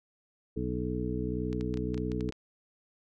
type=harmonic tone; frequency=61.74 Hz; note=B1; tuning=in tune; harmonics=1 / 2 / 3 / 4 / 5 / 7; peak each=-37 / -37 / -37 / -37 / -37 / -37 dBFS; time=0.56-2.31 s; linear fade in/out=10 ms
type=clicks; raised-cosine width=0.2 ms; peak=-28 dBFS; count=10; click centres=1.529 / 1.61 / 1.741 / 1.773 / 1.944 / 1.978 / 2.118 / 2.208 / 2.29 / 2.324 s
effects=none